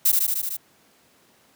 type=noise with echo; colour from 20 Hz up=violet; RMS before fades=-17 dBFS; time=0.05-0.12 s; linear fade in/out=10 ms; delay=75 ms; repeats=6; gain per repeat=-2 dB; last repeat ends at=0.57 s; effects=pink hiss -58 dBFS RMS until 1.55 s + high-pass 150 Hz 12 dB/octave